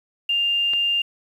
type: tone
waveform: sine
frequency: 2800 Hz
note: F7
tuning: 4 cents sharp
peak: -18 dBFS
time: 0.29-1.02 s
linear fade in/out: 5 ms
type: click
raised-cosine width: 0.3 ms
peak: -18 dBFS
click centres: 0.735 s
effects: 8-bit